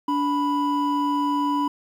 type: tone pair together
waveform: triangle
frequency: 289.2 / 987.8 Hz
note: D4 / B5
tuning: -27 / 0 cents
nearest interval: octave + major sixth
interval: 2127 cents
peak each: -21 dBFS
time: 0.08-1.68 s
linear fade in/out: 5 ms
effects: 9-bit